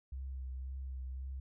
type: tone with vibrato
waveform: sine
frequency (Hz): 65.41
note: C2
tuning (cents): 0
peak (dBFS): -39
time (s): 0.12-1.4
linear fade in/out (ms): 5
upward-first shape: triangle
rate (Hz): 1.9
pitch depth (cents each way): 36
effects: none